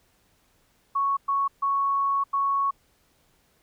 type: tone bursts at uneven times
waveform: sine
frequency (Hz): 1108.7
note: C#6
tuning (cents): 0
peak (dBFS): -21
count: 4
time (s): 0.95-1.17 / 1.28-1.48 / 1.62-2.24 / 2.33-2.71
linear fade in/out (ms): 10
effects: pink hiss -65 dBFS RMS until 3.62 s